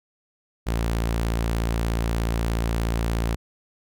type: tone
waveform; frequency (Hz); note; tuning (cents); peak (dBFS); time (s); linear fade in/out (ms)
sawtooth; 56.8; A#1; -44; -18; 0.66-3.36; 20
effects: none